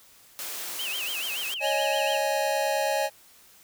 white high-pass noise, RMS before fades -35 dBFS, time 0.39-1.54 s, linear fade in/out 0 ms, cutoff 340 Hz, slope 12 dB/octave
sine tone with vibrato, 2844 Hz, F7, 31 cents sharp, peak -30 dBFS, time 0.79-2.17 s, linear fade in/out 2 ms, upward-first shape sine, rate 7 Hz, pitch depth 200 cents each way
square chord, C# suspended second, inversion none, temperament just, 554.4 / 623.7 / 831.5 Hz, C#5 / D#5 / G#5, 0 / +4 / +2 cents, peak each -29 dBFS, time 1.6-3.1 s, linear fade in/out 50 ms
effects white hiss -55 dBFS RMS until 3.63 s

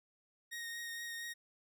sawtooth tone with vibrato, 1864.7 Hz, A#6, in tune, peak -38 dBFS, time 0.51-1.34 s, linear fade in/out 20 ms, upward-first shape triangle, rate 4.3 Hz, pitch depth 17 cents each way, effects none

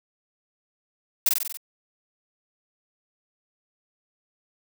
blue noise with echo, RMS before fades -19 dBFS, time 1.26-1.29 s, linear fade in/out 2 ms, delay 47 ms, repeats 6, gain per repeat -3 dB, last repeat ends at 1.572 s, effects none

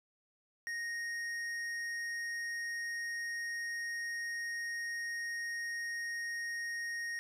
sine tone with hard clipping, 1864.7 Hz, A#6, in tune, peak -38 dBFS, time 0.67-7.19 s, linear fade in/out 0 ms, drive 9 dB, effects none

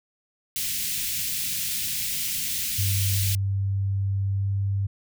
white band-stop noise, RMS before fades -28 dBFS, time 0.56-3.35 s, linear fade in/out 0 ms, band 210 to 2200 Hz, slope 24 dB/octave
sine tone with pitch glide, 98.1 to 98.78 Hz, G2 to G2, +2 to +14 cents, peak -22 dBFS, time 2.78-4.87 s, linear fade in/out 10 ms, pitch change +12 cents, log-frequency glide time 4.33-4.48 s
effects none

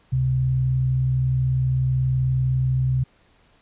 sine tone pair together, 68.6 / 129.17 Hz, C#2 / C3, -17 / -22 cents, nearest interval major seventh, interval 1095 cents, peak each -29 / -18 dBFS, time 0.12-3.04 s, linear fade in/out 10 ms, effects pink hiss -59 dBFS RMS until 3.61 s + resampled to 8000 Hz

